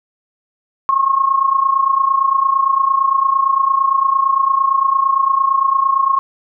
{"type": "tone with amplitude modulation", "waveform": "sine", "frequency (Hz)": 1082, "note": "C#6", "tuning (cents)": -42, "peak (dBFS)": -8, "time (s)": [0.89, 6.19], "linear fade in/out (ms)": 0, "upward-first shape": "sine", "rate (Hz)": 28.8, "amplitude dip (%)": 75, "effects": []}